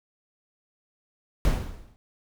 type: noise with exponential decay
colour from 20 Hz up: brown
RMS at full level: -18 dBFS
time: 1.45-1.96 s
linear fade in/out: 0 ms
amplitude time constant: 110 ms
effects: none